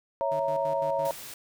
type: chord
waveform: sine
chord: A# diminished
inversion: first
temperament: equal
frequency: 554.4 / 659.3 / 932.3 Hz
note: C#5 / E5 / A#5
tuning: 0 / 0 / 0 cents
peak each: -28 / -30 / -30 dBFS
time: 0.21-1.11 s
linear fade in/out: 0 ms
type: tone with tremolo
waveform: sawtooth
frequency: 152.7 Hz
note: D#3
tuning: 32 cents flat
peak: -36 dBFS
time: 0.31-1.15 s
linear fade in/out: 10 ms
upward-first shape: square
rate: 5.9 Hz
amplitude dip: 75%
type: noise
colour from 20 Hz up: white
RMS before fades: -42 dBFS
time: 1.05-1.34 s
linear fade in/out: 2 ms
effects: none